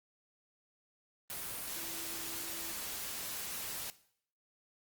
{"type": "tone in noise", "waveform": "sine", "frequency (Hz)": 332.5, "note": "E4", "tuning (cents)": 15, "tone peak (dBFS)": -51, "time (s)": [1.76, 2.72], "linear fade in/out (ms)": 0, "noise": "white", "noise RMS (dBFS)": -41, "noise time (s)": [1.3, 3.9], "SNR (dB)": -13, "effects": ["noise-tail reverb RT60 0.6 s tail -17 dB re dry", "Opus 32 kbps"]}